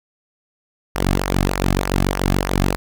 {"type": "tone with flanger", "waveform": "sawtooth", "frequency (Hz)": 47, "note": "F#1", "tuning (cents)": 28, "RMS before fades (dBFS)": -19, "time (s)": [0.95, 2.76], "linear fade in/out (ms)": 0, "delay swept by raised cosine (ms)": [0.25, 2.15], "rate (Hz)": 3.3, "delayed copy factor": -0.7, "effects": []}